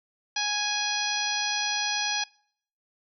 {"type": "harmonic tone", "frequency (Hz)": 830.6, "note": "G#5", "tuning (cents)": 0, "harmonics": [1, 2, 3, 4, 5, 6, 7], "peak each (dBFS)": [-33, -33, -33, -33, -33, -33, -33], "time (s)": [0.36, 2.24], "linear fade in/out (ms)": 5, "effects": ["noise-tail reverb RT60 0.6 s tail -24 dB re dry"]}